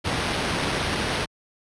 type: noise with sample-and-hold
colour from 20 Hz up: pink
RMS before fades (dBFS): -25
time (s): 0.04-1.26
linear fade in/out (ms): 20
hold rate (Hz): 7350
effects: high-pass 60 Hz 12 dB/octave + resampled to 22050 Hz